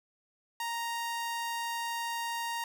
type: tone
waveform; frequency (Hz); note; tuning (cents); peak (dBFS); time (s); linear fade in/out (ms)
sawtooth; 932.3; A#5; 0; -29; 0.6-2.64; 2
effects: none